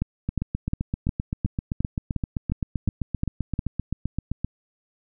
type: two click trains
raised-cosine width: 5 ms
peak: -13 / -11 dBFS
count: 33 / 11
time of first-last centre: 0.29-4.446 / 0.02-3.591 s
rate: 7.7 / 2.8 Hz
effects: none